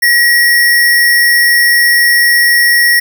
sine tone with sample-and-hold, 1908 Hz, A#6, 40 cents sharp, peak -5 dBFS, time 0.02-3 s, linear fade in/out 10 ms, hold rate 7350 Hz, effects none

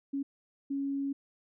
sine tone bursts at uneven times, 277.2 Hz, C#4, in tune, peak -30 dBFS, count 2, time 0.13-0.23 / 0.7-1.13 s, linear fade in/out 10 ms, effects none

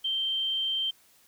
sine tone, 3136 Hz, G7, in tune, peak -26 dBFS, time 0.04-0.91 s, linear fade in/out 10 ms, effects white hiss -61 dBFS RMS until 1.27 s

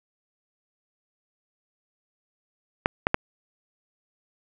clicks, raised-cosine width 0.5 ms, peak -4 dBFS, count 3, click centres 2.859 / 3.069 / 3.144 s, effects none

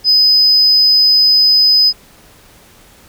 sine tone, 5020 Hz, D#8, 15 cents sharp, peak -5 dBFS, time 0.04-1.93 s, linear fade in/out 50 ms, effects tanh soft clip ceiling -3 dBFS + pink hiss -44 dBFS RMS until 3.08 s

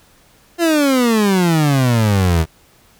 30% pulse exponential sweep, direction down, 349.2 to 77.78 Hz, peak -9 dBFS, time 0.58-2.46 s, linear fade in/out 50 ms, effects pink hiss -51 dBFS RMS until 2.99 s

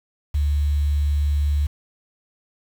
sine tone with quantisation, 72.9 Hz, D2, 12 cents flat, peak -17 dBFS, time 0.34-1.67 s, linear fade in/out 10 ms, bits 7, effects none

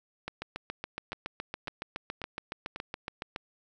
two click trains, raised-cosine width 0.3 ms, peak -22 / -19 dBFS, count 4 / 23, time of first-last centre 1.13-2.76 / 0.28-3.361 s, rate 1.84 / 7.14 Hz, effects none

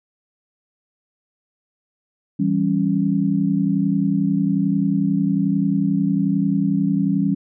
sine chord, C# diminished, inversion first, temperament equal, 164.81 / 196 / 277.2 Hz, E3 / G3 / C#4, 0 / 0 / 0 cents, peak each -22 / -19 / -21 dBFS, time 2.39-7.35 s, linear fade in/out 10 ms, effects none

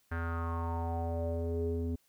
square tone with low-pass filter sweep, 83.6 Hz, E2, 25 cents sharp, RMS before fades -34 dBFS, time 0.11-1.96 s, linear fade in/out 10 ms, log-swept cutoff 1600 to 320 Hz, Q 5.5, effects white hiss -71 dBFS RMS until 2.08 s

